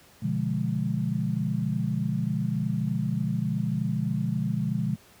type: chord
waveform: sine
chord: B diminished seventh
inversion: none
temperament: equal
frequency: 123.47 / 146.83 / 174.61 / 207.7 Hz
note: B2 / D3 / F3 / Ab3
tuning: 0 / 0 / 0 / 0 cents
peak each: -30 dBFS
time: 0.22-4.96 s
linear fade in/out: 10 ms
effects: pink hiss -55 dBFS RMS until 5.2 s + high-pass 60 Hz 12 dB/octave